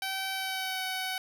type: tone with pitch glide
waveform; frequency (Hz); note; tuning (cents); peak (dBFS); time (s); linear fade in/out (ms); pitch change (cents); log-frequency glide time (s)
10% pulse; 769 to 751.9; G5 to F#5; -33 to +28; -23; 0.02-1.18; 2; -39; 0.33-0.84
effects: none